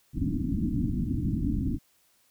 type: low-pass noise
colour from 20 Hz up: white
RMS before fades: -28 dBFS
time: 0.13-1.79 s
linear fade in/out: 50 ms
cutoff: 310 Hz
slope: 96 dB/octave
effects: white hiss -66 dBFS RMS until 2.3 s